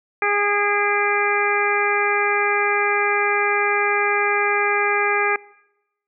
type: harmonic tone with a mistuned harmonic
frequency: 410 Hz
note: G#4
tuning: 22 cents flat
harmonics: 1 / 2 / 3 / 4 / 5 / 6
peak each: -24 / -24 / -24 / -24 / -24 / -24 dBFS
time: 0.22-5.36 s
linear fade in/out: 2 ms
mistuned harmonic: 6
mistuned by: -57 cents
effects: noise-tail reverb RT60 0.9 s tail -22 dB re dry